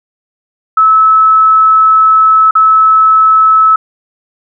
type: tone with dropouts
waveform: sine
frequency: 1300 Hz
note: E6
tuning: 24 cents flat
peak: -3 dBFS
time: 0.77-3.76 s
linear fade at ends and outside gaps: 5 ms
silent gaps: 2.51-2.552 s
effects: none